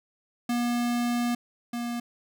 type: tone pair in turn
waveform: square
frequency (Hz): 240 / 238.1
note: B3 / A#3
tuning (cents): -49 / +37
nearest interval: unison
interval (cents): 14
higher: first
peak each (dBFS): -25 / -30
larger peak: first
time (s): 0.49-1.35 / 1.73-2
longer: first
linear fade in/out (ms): 5
effects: none